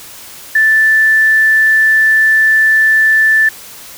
sine tone with quantisation, 1760 Hz, A6, in tune, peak -6 dBFS, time 0.55-3.49 s, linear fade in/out 5 ms, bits 6, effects white hiss -33 dBFS RMS until 3.97 s

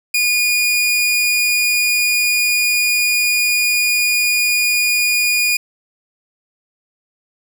sawtooth tone, 2444 Hz, D#7, 32 cents flat, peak -10 dBFS, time 0.14-5.57 s, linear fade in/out 5 ms, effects none

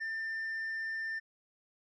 sine tone with tanh clipping, 1792 Hz, A6, 31 cents sharp, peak -35 dBFS, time 0-1.2 s, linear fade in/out 20 ms, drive 2 dB, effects none

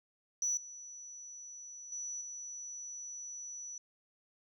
sine tone with level steps, 5920 Hz, F#8, in tune, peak -29 / -46 / -38 / -42 dBFS, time 0.42-3.78 s, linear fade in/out 2 ms, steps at 0.57 / 1.92 / 2.21 s, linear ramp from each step 2 ms, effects tanh soft clip ceiling -27 dBFS

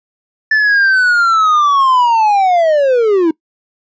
triangle linear sweep, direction down, 1760 to 311.1 Hz, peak -6 dBFS, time 0.51-3.31 s, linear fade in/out 5 ms, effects noise-tail reverb RT60 0.1 s tail -22 dB re dry + resampled to 16000 Hz

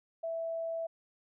sine tone, 659.3 Hz, E5, in tune, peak -33 dBFS, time 0.23-0.87 s, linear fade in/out 10 ms, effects none

